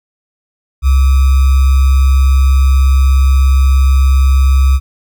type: tone with sample-and-hold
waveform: sine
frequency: 66.8 Hz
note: C2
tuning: 36 cents sharp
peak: -5 dBFS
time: 0.82-4.8 s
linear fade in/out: 50 ms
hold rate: 1225 Hz
effects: none